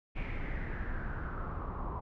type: noise with low-pass filter sweep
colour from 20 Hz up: brown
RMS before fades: -37 dBFS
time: 0.15-2.01 s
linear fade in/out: 20 ms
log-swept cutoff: 2400 to 1000 Hz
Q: 5.3
effects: none